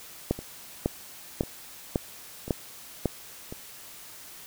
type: two click trains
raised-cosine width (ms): 2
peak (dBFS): -10 / -23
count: 6 / 4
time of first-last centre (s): 0.31-3.057 / 0.39-3.525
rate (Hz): 1.82 / 0.957
effects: white hiss -46 dBFS RMS until 4.46 s